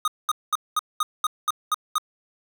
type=tone bursts; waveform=square; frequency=1240 Hz; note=D#6; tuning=6 cents flat; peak=-20 dBFS; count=9; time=0.05-1.982 s; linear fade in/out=2 ms; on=28 ms; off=210 ms; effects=none